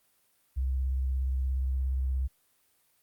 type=tone with vibrato; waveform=sine; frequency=65.41 Hz; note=C2; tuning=in tune; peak=-26 dBFS; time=0.56-2.28 s; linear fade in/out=20 ms; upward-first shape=sine; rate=17 Hz; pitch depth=40 cents each way; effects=white hiss -69 dBFS RMS until 3.02 s + Opus 32 kbps